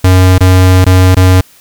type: tone with dropouts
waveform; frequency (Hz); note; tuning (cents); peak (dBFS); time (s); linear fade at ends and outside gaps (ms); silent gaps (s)
square; 92.5; F#2; 0; -3; 0.04-1.41; 5; 0.382-0.406 / 0.845-0.863 / 1.148-1.167
effects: white hiss -42 dBFS RMS until 1.6 s